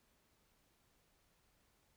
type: silence
effects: pink hiss -75 dBFS RMS until 1.96 s